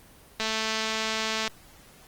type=click train; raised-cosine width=0.2 ms; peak=-11 dBFS; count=238; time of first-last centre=0.4-1.477 s; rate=220 Hz; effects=pink hiss -53 dBFS RMS until 2.07 s + Opus 24 kbps